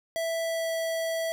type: tone with pitch glide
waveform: square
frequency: 659.3 to 655.5 Hz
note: E5 to E5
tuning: 0 to -10 cents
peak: -28 dBFS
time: 0.16-1.32 s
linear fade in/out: 0 ms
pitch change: -10 cents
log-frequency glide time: 0.43-0.72 s
effects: none